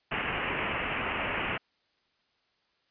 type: low-pass noise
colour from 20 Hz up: white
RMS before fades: -32 dBFS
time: 0.11-1.58 s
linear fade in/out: 10 ms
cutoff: 2900 Hz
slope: 96 dB/octave
effects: white hiss -72 dBFS RMS until 2.9 s + resampled to 11025 Hz